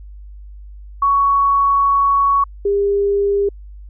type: tone pair in turn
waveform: sine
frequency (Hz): 1117 / 402.3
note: C#6 / G4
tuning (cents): +13 / +45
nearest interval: octave + tritone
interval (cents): 1768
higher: first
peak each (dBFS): -11 / -13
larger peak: first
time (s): 1.02-2.44 / 2.65-3.49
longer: first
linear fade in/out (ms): 5
effects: added 50 Hz sine -33 dBFS peak until 3.89 s